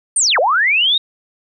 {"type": "linear two-way sweep", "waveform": "sine", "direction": "down then up", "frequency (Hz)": [9280, 466.2, 3803], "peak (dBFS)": -11, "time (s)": [0.16, 0.98], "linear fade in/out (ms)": 5, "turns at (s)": 0.39, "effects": []}